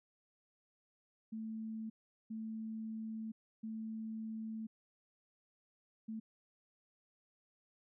sine tone bursts at uneven times, 220.9 Hz, A3, 7 cents sharp, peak -40 dBFS, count 4, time 1.32-1.9 / 2.3-3.32 / 3.63-4.67 / 6.08-6.2 s, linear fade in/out 10 ms, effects none

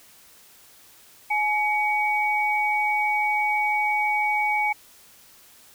sine tone pair together, 844 / 2253 Hz, G#5 / C#7, +28 / +28 cents, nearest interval octave + perfect fourth, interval 1700 cents, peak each -23 dBFS, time 1.3-4.73 s, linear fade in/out 10 ms, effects white hiss -52 dBFS RMS until 5.74 s

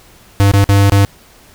square tone with dropouts, 99.7 Hz, G2, 30 cents sharp, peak -7 dBFS, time 0.4-1.05 s, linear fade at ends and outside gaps 0 ms, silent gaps 0.515-0.537 / 0.641-0.691 / 0.897-0.921 s, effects pink hiss -44 dBFS RMS until 1.54 s

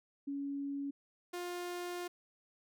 sine / sawtooth tone pair in turn, 280.5 / 353.4 Hz, C#4 / F4, +21 / +21 cents, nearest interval major third, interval 400 cents, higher second, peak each -36 / -35 dBFS, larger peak second, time 0.27-0.91 / 1.33-2.08 s, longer second, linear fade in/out 10 ms, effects none

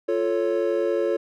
triangle chord, F augmented, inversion none, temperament equal, 349.2 / 440 / 554.4 Hz, F4 / A4 / C#5, 0 / 0 / 0 cents, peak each -23 dBFS, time 0.08-1.17 s, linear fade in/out 10 ms, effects none

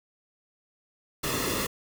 pink noise with comb filter, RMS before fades -29 dBFS, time 1.23-1.67 s, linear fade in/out 10 ms, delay 1.3 ms, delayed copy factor -0.7, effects none

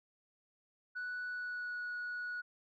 sine tone with pitch glide, 1480 to 1462.2 Hz, F#6 to F#6, 0 to -21 cents, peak -36 dBFS, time 0.95-2.42 s, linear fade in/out 20 ms, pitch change -21 cents, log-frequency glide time 1.27-1.81 s, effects tanh soft clip ceiling -36 dBFS

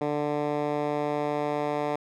10% pulse tone with band-pass filter sweep, 147.6 Hz, D3, 9 cents sharp, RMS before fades -28 dBFS, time 0.01-1.96 s, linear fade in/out 5 ms, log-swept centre 450 to 700 Hz, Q 0.72, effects none

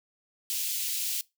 white high-pass noise, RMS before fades -31 dBFS, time 0.5-1.21 s, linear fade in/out 0 ms, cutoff 2700 Hz, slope 24 dB/octave, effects noise-tail reverb RT60 0.2 s tail -21 dB re dry

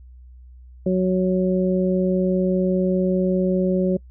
harmonic tone, 185 Hz, F#3, in tune, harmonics 1 / 2 / 3, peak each -19 / -22 / -24 dBFS, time 0.86-3.97 s, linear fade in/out 5 ms, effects noise-tail reverb RT60 0.1 s tail -26 dB re dry + added 62 Hz sine -41 dBFS peak until 4.1 s

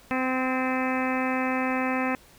harmonic tone with a mistuned harmonic, 258.1 Hz, C4, 23 cents flat, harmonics 1 / 2 / 3 / 4 / 5 / 6 / 7 / 8 / 9 / 10, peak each -27 / -32 / -32 / -34 / -35 / -39 / -35 / -36 / -39 / -36 dBFS, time 0.11-2.15 s, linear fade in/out 0 ms, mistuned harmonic 6, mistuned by +30 cents, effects pink hiss -54 dBFS RMS until 2.38 s

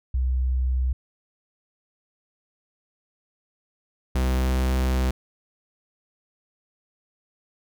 sine / 45% pulse tone pair in turn, 63.7 / 64.29 Hz, C2 / C2, -46 / -30 cents, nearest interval unison, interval 16 cents, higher second, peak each -20 dBFS, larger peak neither, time 0.14-0.93 / 4.15-5.11 s, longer second, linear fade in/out 5 ms, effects none

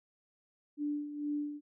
sine tone with tremolo, 293.7 Hz, D4, in tune, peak -31 dBFS, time 0.77-1.61 s, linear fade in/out 50 ms, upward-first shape sine, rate 2.2 Hz, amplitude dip 65%, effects none

